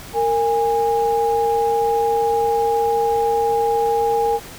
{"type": "tone pair together", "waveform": "sine", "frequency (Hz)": [460.2, 820], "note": ["A#4", "G#5"], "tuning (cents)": [-22, -22], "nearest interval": "minor seventh", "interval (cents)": 1000, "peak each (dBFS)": -18, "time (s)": [0.13, 4.4], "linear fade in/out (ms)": 50, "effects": ["pink hiss -37 dBFS RMS until 4.58 s"]}